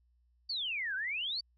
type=exponential two-way sweep; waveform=sine; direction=down then up; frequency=4682 to 1487 to 4682 Hz; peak=-33 dBFS; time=0.49-1.41 s; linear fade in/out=10 ms; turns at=0.95 s; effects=added 60 Hz sine -67 dBFS peak until 1.57 s